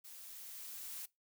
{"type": "noise with level ramp", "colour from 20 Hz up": "blue", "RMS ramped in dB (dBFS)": [-53, -45], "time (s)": [0.04, 1.06], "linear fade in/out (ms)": 10, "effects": ["noise-tail reverb RT60 0.2 s tail -22 dB re dry"]}